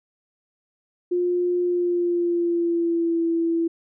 sine tone with pitch glide, 354.8 to 333 Hz, F4 to E4, +27 to +18 cents, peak -19 dBFS, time 1.11-3.68 s, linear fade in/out 10 ms, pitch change -109 cents, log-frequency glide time 1.62-3.23 s, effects none

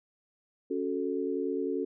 sine chord, F# minor, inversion second, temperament equal, 277.2 / 370 / 440 Hz, C#4 / F#4 / A4, 0 / 0 / 0 cents, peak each -33 dBFS, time 0.7-1.85 s, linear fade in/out 10 ms, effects none

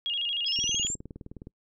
sine tone with vibrato, 3056 Hz, G7, 45 cents flat, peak -27 dBFS, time 0.06-0.87 s, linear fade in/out 0 ms, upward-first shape square, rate 13 Hz, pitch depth 130 cents each way
sine exponential sweep, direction up, 5000 to 7530 Hz, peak -29 dBFS, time 0.46-0.95 s, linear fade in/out 5 ms
click train, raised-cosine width 3 ms, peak -28 dBFS, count 18, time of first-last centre 0.59-1.471 s, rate 19.3 Hz
effects noise-tail reverb RT60 0.1 s tail -26 dB re dry

